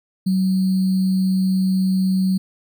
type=tone with sample-and-hold; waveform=sine; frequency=188.1 Hz; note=F#3; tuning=29 cents sharp; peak=-15 dBFS; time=0.26-2.38 s; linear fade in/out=10 ms; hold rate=4410 Hz; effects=none